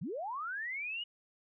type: linear sweep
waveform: sine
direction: up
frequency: 123.47 to 2936 Hz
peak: -36 dBFS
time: 0.01-1.04 s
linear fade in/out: 10 ms
effects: none